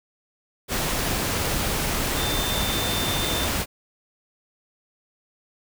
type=tone in noise; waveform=sine; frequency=3576 Hz; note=A7; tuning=27 cents sharp; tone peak=-29 dBFS; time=2.16-3.49 s; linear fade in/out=50 ms; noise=pink; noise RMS=-25 dBFS; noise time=0.68-3.66 s; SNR=-7 dB; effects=none